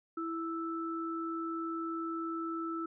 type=tone pair together; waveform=sine; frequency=329.6 / 1318.4 Hz; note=E4 / E6; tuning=0 / 0 cents; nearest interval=2 octaves; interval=2400 cents; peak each=-36 / -38 dBFS; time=0.17-2.86 s; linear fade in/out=5 ms; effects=none